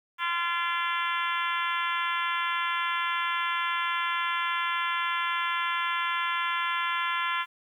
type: harmonic tone with a mistuned harmonic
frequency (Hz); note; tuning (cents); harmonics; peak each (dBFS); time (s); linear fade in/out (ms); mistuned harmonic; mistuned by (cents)
343.6; F4; -28; 3 / 4 / 5 / 6 / 7 / 8 / 9 / 10; -30 / -32 / -34 / -36 / -37 / -38 / -39 / -40; 0.18-7.46; 50; 7; -36
effects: 10-bit